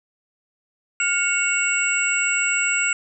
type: tone cluster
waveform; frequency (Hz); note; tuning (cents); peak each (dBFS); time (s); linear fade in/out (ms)
sine; 1420 / 2207 / 2757 / 7740; F6 / C#7 / F7 / B8; +28 / -8 / -23 / -36; -24; 1-2.93; 2
effects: none